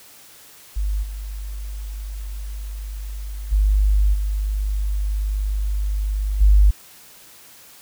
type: tone with level steps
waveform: sine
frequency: 50.6 Hz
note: G#1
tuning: 44 cents flat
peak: -19 / -27 / -13 / -19 / -9 dBFS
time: 0.76-6.71 s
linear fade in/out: 10 ms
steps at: 1.02 / 3.51 / 4.13 / 6.4 s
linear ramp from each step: 20 ms
effects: white hiss -46 dBFS RMS until 7.81 s